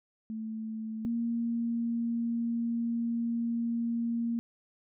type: tone pair in turn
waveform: sine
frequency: 220.5 / 233.2 Hz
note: A3 / A#3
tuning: +4 / +1 cents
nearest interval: minor second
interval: 97 cents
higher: second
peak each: -34 / -28 dBFS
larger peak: second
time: 0.3-1.05 / 1.05-4.39 s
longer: second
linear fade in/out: 0 ms
effects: none